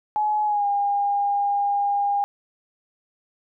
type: tone with pitch glide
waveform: sine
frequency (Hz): 846 to 808.7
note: G#5 to G#5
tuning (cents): +32 to -46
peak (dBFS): -19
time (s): 0.16-2.24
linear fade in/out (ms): 0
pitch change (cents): -78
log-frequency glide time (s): 0.45-0.66
effects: none